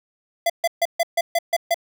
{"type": "tone bursts", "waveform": "square", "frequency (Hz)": 677, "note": "E5", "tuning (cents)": 46, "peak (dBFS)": -17, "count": 8, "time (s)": [0.46, 1.744], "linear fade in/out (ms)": 5, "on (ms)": 38, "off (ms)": 140, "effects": []}